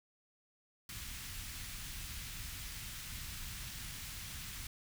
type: band-stop noise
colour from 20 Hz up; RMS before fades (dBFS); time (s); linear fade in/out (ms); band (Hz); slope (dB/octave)
pink; -45; 0.89-4.67; 2; 130 to 1900; 12
effects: none